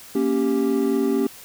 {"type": "chord", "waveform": "triangle", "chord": "G diminished", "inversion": "first", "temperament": "equal", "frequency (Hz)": [233.1, 277.2, 392], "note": ["Bb3", "Db4", "G4"], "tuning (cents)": [0, 0, 0], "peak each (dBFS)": [-22, -20, -20], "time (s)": [0.15, 1.27], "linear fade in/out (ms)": 5, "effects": ["white hiss -43 dBFS RMS until 1.44 s"]}